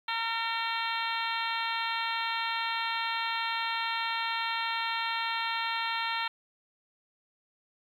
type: harmonic tone with a mistuned harmonic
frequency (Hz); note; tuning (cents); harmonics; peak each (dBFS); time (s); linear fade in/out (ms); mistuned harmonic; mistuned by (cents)
455.2; A#4; -41; 2 / 3 / 4 / 5 / 6 / 7 / 8 / 9; -34 / -36 / -37 / -38 / -39 / -39 / -40 / -41; 0.08-6.28; 5; 2; +16
effects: 10-bit